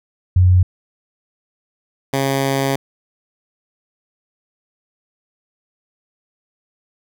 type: tone pair in turn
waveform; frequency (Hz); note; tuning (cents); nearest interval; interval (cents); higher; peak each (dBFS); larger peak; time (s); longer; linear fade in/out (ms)
sine / 10% pulse; 91 / 136.35; F#2 / C#3; -28 / -28; perfect fifth; 700; second; -8; neither; 0.36-0.63 / 2.13-2.76; second; 5
effects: none